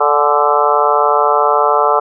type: harmonic tone with a mistuned harmonic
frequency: 146.83 Hz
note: D3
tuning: in tune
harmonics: 3 / 4 / 5 / 6 / 7 / 8 / 9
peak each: -17 / -17 / -17 / -17 / -17 / -17 / -17 dBFS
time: 0-2 s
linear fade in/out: 10 ms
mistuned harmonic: 6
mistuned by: -40 cents
effects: none